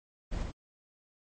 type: noise with echo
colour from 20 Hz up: brown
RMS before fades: -34 dBFS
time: 0.31-0.44 s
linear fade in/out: 20 ms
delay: 80 ms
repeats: 1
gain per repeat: -3 dB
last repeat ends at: 0.52 s
effects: MP3 32 kbps